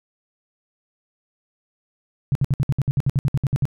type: tone bursts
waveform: sine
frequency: 136.9 Hz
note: C#3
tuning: 21 cents flat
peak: -15 dBFS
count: 15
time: 2.32-3.654 s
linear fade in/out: 0 ms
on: 32 ms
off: 61 ms
effects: none